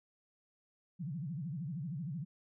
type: tone with vibrato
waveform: sine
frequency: 155.56 Hz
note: D#3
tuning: in tune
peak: -37 dBFS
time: 0.99-2.25 s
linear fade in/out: 20 ms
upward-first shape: sine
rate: 13 Hz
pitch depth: 280 cents each way
effects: none